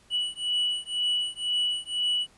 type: beating tone pair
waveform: triangle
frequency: 2946 / 2948 Hz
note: F#7 / F#7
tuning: -8 / -7 cents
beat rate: 2 Hz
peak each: -27 dBFS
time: 0.1-2.27 s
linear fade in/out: 50 ms
effects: pink hiss -59 dBFS RMS until 2.37 s + resampled to 24000 Hz